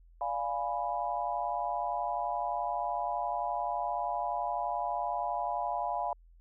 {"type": "chord", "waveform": "sine", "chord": "D diminished seventh", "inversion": "none", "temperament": "equal", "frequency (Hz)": [587.3, 698.5, 830.6, 987.8], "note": ["D5", "F5", "Ab5", "Cb6"], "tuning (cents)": [0, 0, 0, 0], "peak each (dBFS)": [-40, -34, -35, -36], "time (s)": [0.21, 6.13], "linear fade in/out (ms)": 2, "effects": ["added 42 Hz sine -55 dBFS peak until 6.4 s"]}